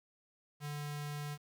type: tone with notch filter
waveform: square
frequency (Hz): 146.83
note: D3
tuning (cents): 0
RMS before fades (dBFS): -41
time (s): 0.6-1.38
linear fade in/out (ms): 50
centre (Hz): 300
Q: 0.52
effects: 11-bit